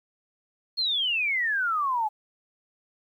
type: exponential sweep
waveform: sine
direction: down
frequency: 4349 to 830.6 Hz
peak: -23 dBFS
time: 0.77-2.09 s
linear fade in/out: 20 ms
effects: 10-bit